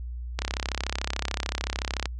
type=click train; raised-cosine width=0.2 ms; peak=-10 dBFS; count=57; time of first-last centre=0.39-2.057 s; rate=33.6 Hz; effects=added 60 Hz sine -32 dBFS peak until 2.19 s + resampled to 22050 Hz